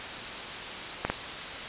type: clicks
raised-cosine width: 0.5 ms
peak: -11 dBFS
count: 2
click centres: 1.05 / 1.1 s
effects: white hiss -36 dBFS RMS until 1.68 s + resampled to 8000 Hz